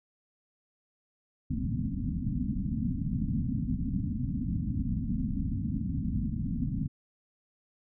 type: low-pass noise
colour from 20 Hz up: white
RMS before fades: -31 dBFS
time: 1.5-6.88 s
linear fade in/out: 10 ms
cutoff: 270 Hz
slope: 96 dB/octave
effects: none